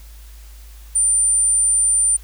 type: tone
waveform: sine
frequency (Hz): 9110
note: C#9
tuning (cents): +46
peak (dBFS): -13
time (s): 0.95-2.17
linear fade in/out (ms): 10
effects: added 53 Hz sine -37 dBFS peak until 2.23 s + white hiss -49 dBFS RMS until 2.23 s

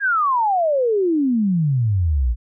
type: exponential sweep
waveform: sine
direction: down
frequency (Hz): 1666 to 54.3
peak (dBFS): -15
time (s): 0-2.36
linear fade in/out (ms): 50
effects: none

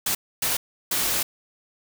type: noise bursts at uneven times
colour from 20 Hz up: white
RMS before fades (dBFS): -24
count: 3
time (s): 0.06-0.15 / 0.42-0.57 / 0.91-1.23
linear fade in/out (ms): 5
effects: none

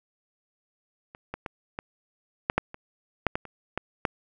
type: clicks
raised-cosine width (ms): 0.5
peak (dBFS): -28 / -18 / -18 / -17 / -7 / -6 / -24 / -6 / -12 / -27 / -13 / -8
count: 12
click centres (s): 1.149 / 1.34 / 1.462 / 1.789 / 2.499 / 2.58 / 2.744 / 3.267 / 3.355 / 3.453 / 3.776 / 4.052
effects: none

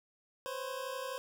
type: tone pair together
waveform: 25% pulse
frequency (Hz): 508.2 / 540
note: B4 / C#5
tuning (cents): +49 / -45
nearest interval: minor second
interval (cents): 106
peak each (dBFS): -37 / -37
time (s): 0.46-1.18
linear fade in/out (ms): 0
effects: none

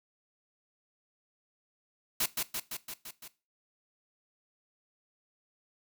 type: noise with echo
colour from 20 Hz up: white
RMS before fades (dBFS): -29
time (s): 2.2-2.26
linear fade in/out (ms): 5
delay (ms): 170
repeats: 6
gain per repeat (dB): -3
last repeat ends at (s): 3.28
effects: noise-tail reverb RT60 0.3 s tail -18 dB re dry

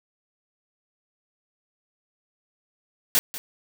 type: noise with echo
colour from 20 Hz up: white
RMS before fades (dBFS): -19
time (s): 3.15-3.19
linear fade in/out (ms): 0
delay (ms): 190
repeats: 1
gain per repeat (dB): -15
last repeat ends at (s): 3.38
effects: none

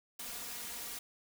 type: noise with comb filter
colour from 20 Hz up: white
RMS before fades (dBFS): -43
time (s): 0.19-0.99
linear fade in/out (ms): 5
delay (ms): 4.2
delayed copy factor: +0.85
effects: none

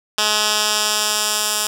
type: tone with band-pass filter sweep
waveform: 10% pulse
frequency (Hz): 211.9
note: G#3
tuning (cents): +35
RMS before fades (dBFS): -19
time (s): 0.18-1.67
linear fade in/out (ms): 2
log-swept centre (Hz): 4700 to 8400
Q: 0.92
effects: none

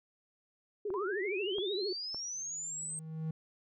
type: tone with vibrato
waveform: sine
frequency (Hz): 391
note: G4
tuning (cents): -4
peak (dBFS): -33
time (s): 0.85-1.93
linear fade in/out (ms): 5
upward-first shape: triangle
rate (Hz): 13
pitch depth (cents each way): 180
type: clicks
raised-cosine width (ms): 1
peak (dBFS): -32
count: 3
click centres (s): 0.904 / 1.584 / 2.146
type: linear sweep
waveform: sine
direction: up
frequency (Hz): 945 to 8410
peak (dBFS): -37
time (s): 0.94-2.99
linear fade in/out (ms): 0
type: tone with exponential growth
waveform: triangle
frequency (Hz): 158.9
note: D#3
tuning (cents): +37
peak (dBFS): -30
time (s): 2.34-3.31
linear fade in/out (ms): 5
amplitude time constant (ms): 210
effects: none

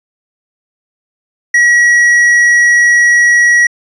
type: tone with tanh clipping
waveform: sine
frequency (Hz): 1917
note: A#6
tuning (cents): +48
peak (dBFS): -6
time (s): 1.54-3.67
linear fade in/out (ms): 5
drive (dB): 7
effects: resampled to 22050 Hz

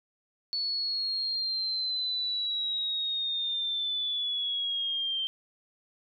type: linear sweep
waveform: sine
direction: down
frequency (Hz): 4435 to 3136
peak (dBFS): -28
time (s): 0.53-5.27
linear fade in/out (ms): 0
effects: none

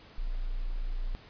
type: tone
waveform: sine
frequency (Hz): 29.14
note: A#0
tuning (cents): 0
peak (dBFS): -29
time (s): 0.18-1.15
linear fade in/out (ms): 0
effects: pink hiss -54 dBFS RMS until 1.29 s + resampled to 11025 Hz

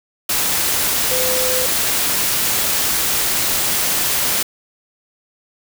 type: tone in noise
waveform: sine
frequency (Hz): 510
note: C5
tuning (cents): -44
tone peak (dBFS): -21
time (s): 1.11-1.66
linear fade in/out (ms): 5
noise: white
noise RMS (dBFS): -18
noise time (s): 0.29-4.43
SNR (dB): -6
effects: none

